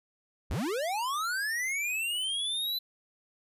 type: linear sweep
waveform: square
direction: up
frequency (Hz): 31.97 to 4032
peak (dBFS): -30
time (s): 0.5-2.79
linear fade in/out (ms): 10
effects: resampled to 32000 Hz